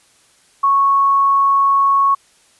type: tone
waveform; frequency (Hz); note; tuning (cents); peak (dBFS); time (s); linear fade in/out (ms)
sine; 1105; C#6; -6; -10; 0.63-2.15; 10
effects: white hiss -53 dBFS RMS until 2.59 s + resampled to 24000 Hz